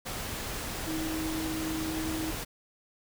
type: tone in noise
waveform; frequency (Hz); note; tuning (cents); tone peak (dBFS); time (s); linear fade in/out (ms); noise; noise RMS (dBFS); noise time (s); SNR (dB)
sine; 317.6; D#4; +36; -32; 0.86-2.32; 20; pink; -36; 0.05-2.45; +1
effects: none